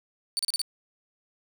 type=tone bursts; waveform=30% pulse; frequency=4543 Hz; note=C#8; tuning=42 cents sharp; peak=-22 dBFS; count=5; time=0.37-0.616 s; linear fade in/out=0 ms; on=22 ms; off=34 ms; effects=none